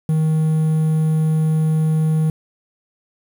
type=tone with quantisation; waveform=triangle; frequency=157.3 Hz; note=D#3; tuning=19 cents sharp; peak=-12 dBFS; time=0.09-2.3 s; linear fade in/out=2 ms; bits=7; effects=none